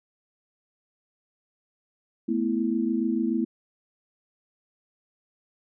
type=chord; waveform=sine; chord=A suspended second; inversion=none; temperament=equal; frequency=220 / 246.9 / 329.6 Hz; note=A3 / B3 / E4; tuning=0 / 0 / 0 cents; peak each=-27 dBFS; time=2.28-3.45 s; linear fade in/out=10 ms; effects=none